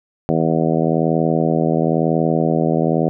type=harmonic tone; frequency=81 Hz; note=E2; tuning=30 cents flat; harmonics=2 / 3 / 4 / 5 / 6 / 7 / 8 / 9; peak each=-19 / -21 / -22 / -23 / -24 / -24 / -25 / -26 dBFS; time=0.29-3.09 s; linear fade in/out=0 ms; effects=none